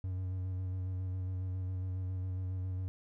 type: tone with vibrato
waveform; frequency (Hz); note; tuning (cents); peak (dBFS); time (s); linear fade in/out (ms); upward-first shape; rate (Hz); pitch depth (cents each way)
triangle; 92.7; F#2; +4; -32; 0.04-2.88; 0; square; 7.3; 18
effects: none